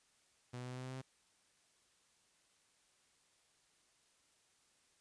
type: tone with pitch steps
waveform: sawtooth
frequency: 123.47 / 124.54 / 125.63 / 126.72 / 127.82 / 128.94 / 130.06 / 131.19 Hz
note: B2 / B2 / B2 / B2 / C3 / C3 / C3 / C3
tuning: 0 / +15 / +30 / +45 / -40 / -25 / -10 / +5 cents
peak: -40 dBFS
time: 0.53-1.018 s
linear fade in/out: 10 ms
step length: 61 ms
effects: white hiss -73 dBFS RMS until 5 s + resampled to 22050 Hz